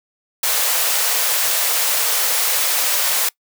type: high-pass noise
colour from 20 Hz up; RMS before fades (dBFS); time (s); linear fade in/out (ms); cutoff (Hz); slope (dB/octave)
white; -18; 0.43-3.29; 5; 440; 96
effects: noise-tail reverb RT60 0.1 s tail -23 dB re dry